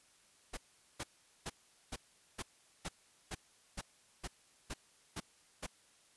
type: noise bursts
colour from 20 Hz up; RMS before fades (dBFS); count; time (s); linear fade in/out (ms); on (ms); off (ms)
pink; -41; 12; 0.53-5.666; 10; 43; 420
effects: white hiss -67 dBFS RMS until 6.16 s + resampled to 24000 Hz